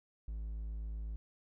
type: tone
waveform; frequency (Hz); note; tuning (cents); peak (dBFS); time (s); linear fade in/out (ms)
triangle; 54; A1; -32; -36; 0.28-1.16; 0
effects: none